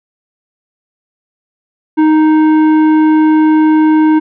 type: tone with tanh clipping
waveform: triangle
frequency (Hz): 311.1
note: D#4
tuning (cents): 0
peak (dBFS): -7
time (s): 1.97-4.2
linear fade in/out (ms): 20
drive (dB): 15
effects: none